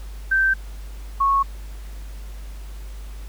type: tone pair in turn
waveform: sine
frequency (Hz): 1558 / 1101.7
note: G6 / C#6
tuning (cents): -11 / -11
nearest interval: tritone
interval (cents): 600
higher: first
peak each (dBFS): -15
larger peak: neither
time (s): 0.31-0.54 / 1.2-1.43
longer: neither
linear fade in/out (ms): 10
effects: added 50 Hz sine -32 dBFS peak until 3.28 s + pink hiss -48 dBFS RMS until 3.28 s